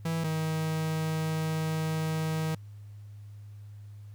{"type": "tone pair in turn", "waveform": "45% pulse", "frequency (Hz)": [164.2, 158.46], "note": ["E3", "D#3"], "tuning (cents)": [-6, 32], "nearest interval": "minor second", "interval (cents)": 62, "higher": "first", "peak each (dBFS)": -28, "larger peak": "neither", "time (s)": [[0.05, 0.24], [0.24, 2.55]], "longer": "second", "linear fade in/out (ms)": 5, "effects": ["added 103 Hz sine -43 dBFS peak until 4.14 s", "pink hiss -67 dBFS RMS until 4.14 s"]}